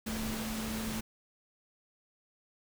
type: tone in noise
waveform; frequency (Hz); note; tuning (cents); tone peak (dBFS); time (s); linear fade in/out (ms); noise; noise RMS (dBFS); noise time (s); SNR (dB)
sine; 220; A3; 0; -36; 0.06-1.01; 10; pink; -39; 0.06-1.01; 0
effects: none